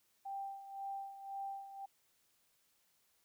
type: tone with tremolo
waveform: sine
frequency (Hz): 787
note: G5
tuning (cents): +7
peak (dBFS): -39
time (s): 0.25-1.86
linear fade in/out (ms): 10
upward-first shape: sine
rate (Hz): 1.9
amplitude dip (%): 70
effects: white hiss -75 dBFS RMS until 3.24 s